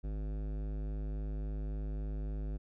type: tone with hard clipping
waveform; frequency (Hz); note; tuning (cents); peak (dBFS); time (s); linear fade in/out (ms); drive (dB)
sine; 51.8; G#1; -4; -37; 0.03-2.58; 20; 16
effects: none